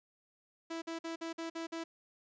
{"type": "tone bursts", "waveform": "sawtooth", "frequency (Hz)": 329.6, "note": "E4", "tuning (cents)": 0, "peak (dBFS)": -34, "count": 7, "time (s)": [0.7, 1.84], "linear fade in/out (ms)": 10, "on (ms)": 120, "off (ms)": 50, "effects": ["resampled to 16000 Hz", "12-bit"]}